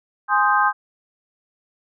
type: chord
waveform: sine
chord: Ab major seventh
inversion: none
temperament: equal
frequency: 830.6 / 1046.5 / 1244.5 / 1568 Hz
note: Ab5 / C6 / Eb6 / G6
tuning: 0 / 0 / 0 / 0 cents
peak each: -20 dBFS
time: 0.28-0.73 s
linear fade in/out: 50 ms
effects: none